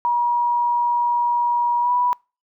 sine tone with pitch glide, 958 to 980.4 Hz, A#5 to B5, +47 to -13 cents, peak -16 dBFS, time 0.05-2.13 s, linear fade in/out 0 ms, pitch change +40 cents, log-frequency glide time 1.81-1.91 s, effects noise-tail reverb RT60 0.3 s tail -26 dB re dry

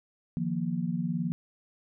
sine chord, Eb suspended second, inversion none, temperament equal with one note detuned, 155.56 / 174.61 / 235.7 Hz, Eb3 / F3 / Bb3, 0 / 0 / +19 cents, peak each -34 / -30 / -33 dBFS, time 0.37-1.32 s, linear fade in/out 0 ms, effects none

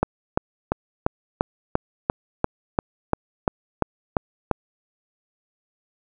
click train, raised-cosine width 1 ms, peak -4 dBFS, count 14, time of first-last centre 0.03-4.513 s, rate 2.9 Hz, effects none

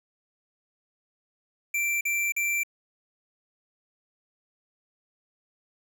square tone bursts, 2349 Hz, D7, in tune, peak -25 dBFS, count 3, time 1.74-2.634 s, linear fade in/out 5 ms, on 270 ms, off 42 ms, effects none

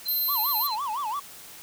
sine tone with tremolo, 4100 Hz, C8, 36 cents flat, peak -28 dBFS, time 0.05-0.76 s, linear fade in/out 20 ms, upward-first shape sine, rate 18 Hz, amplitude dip 40%
sine tone, 13290 Hz, G#9, in tune, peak -23 dBFS, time 0.08-0.67 s, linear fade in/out 5 ms
triangle tone with vibrato, 992 Hz, B5, 7 cents sharp, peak -25 dBFS, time 0.28-1.2 s, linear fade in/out 10 ms, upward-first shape sine, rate 5.9 Hz, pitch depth 280 cents each way
effects tanh soft clip ceiling -17 dBFS + white hiss -45 dBFS RMS until 1.62 s

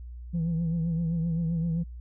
sine tone with vibrato, 166.1 Hz, E3, 13 cents sharp, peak -23 dBFS, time 0.33-1.84 s, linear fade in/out 20 ms, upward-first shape triangle, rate 7.7 Hz, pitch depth 72 cents each way, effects tanh soft clip ceiling -23 dBFS + added 60 Hz sine -38 dBFS peak until 2 s

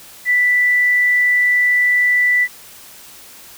sine tone, 1975.5 Hz, B6, in tune, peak -11 dBFS, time 0.25-2.48 s, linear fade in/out 50 ms, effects white hiss -40 dBFS RMS until 3.57 s

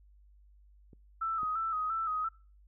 clicks, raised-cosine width 3 ms, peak -41 / -35 dBFS, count 2, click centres 0.932 / 1.432 s
sine tone with vibrato, 1291 Hz, E6, 37 cents flat, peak -30 dBFS, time 1.21-2.29 s, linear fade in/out 10 ms, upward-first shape square, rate 2.9 Hz, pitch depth 48 cents each way
effects noise-tail reverb RT60 0.4 s tail -26 dB re dry + added 50 Hz sine -57 dBFS peak until 2.67 s

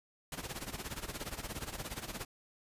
pink noise with tremolo, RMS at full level -39 dBFS, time 0.32-2.25 s, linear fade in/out 2 ms, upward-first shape sine, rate 17 Hz, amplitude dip 80%, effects resampled to 32000 Hz

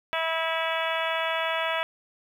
harmonic tone with a mistuned harmonic, 325.4 Hz, E4, 22 cents flat, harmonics 2 / 3 / 4 / 5 / 6 / 7 / 8 / 9 / 10, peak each -30 / -32 / -33 / -34 / -35 / -35 / -36 / -37 / -37 dBFS, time 0.13-1.83 s, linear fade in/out 0 ms, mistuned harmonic 10, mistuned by +66 cents, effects 9-bit

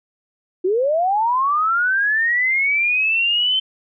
sine linear sweep, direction up, 349.2 to 3095 Hz, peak -15 dBFS, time 0.64-3.6 s, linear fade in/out 10 ms, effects none

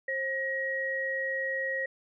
sine tone pair together, 532 / 1895.8 Hz, C5 / A#6, +29 / +29 cents, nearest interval octave + minor seventh, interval 2200 cents, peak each -34 / -30 dBFS, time 0.08-1.86 s, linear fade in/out 5 ms, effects none

